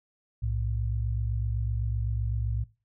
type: tone pair together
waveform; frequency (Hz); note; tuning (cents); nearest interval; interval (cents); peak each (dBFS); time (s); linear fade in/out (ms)
sine; 62 / 109.87; B1 / A2; +7 / -2; minor seventh; 991; -29 / -29; 0.42-2.64; 10
effects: noise-tail reverb RT60 0.3 s tail -19 dB re dry